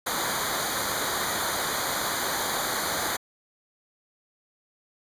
pink noise with comb filter, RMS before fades -28 dBFS, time 0.06-3.17 s, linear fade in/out 10 ms, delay 0.37 ms, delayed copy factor -0.95, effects resampled to 32000 Hz

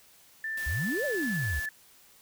sine tone with pitch glide, 1774 to 1736.5 Hz, A6 to A6, +14 to -23 cents, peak -31 dBFS, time 0.44-1.69 s, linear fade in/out 2 ms, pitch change -37 cents, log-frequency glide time 0.58-1.21 s
white noise, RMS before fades -43 dBFS, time 0.57-1.66 s, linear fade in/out 5 ms
sine exponential two-way sweep, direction up then down, 62.4 to 614 to 62.4 Hz, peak -29 dBFS, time 0.66-1.6 s, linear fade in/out 10 ms, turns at 1.05 s
effects white hiss -58 dBFS RMS until 2.21 s

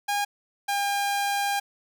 sawtooth tone pair in turn, 815 / 804.7 Hz, G#5 / G5, -33 / +45 cents, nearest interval unison, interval 22 cents, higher first, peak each -20 dBFS, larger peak neither, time 0.08-0.25 / 0.68-1.6 s, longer second, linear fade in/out 10 ms, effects none

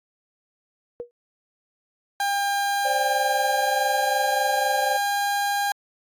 sine tone with exponential decay, 479.8 Hz, A#4, 50 cents sharp, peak -25 dBFS, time 1-1.11 s, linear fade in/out 0 ms, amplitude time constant 23 ms
30% pulse tone with pitch glide, 802 to 808 Hz, G5 to G#5, +39 to -48 cents, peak -19 dBFS, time 2.2-5.72 s, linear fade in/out 2 ms, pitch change +13 cents, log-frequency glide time 2.49-4.26 s
triangle chord, C suspended second, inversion none, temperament equal, 523.3 / 587.3 / 784 Hz, C5 / D5 / G5, 0 / 0 / 0 cents, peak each -27 dBFS, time 2.84-4.98 s, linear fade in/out 20 ms
effects AAC 64 kbps

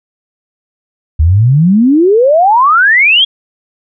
sine exponential sweep, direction up, 73 to 3353 Hz, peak -4 dBFS, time 1.19-3.25 s, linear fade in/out 10 ms, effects none

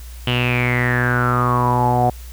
sawtooth tone with low-pass filter sweep, 123 Hz, B2, 7 cents flat, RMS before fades -17 dBFS, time 0.27-2.1 s, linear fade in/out 5 ms, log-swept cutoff 3000 to 710 Hz, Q 9.9, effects added 60 Hz sine -32 dBFS peak until 2.32 s + white hiss -44 dBFS RMS until 2.32 s

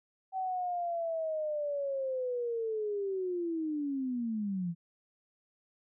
sine linear sweep, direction down, 765 to 164.81 Hz, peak -31 dBFS, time 0.32-4.75 s, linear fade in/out 50 ms, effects none

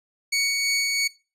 20% pulse tone with tremolo, 2235 Hz, C#7, 14 cents sharp, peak -15 dBFS, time 0.32-1.08 s, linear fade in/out 10 ms, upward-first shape sine, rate 3 Hz, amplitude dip 25%, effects noise-tail reverb RT60 0.3 s tail -20 dB re dry + resampled to 32000 Hz

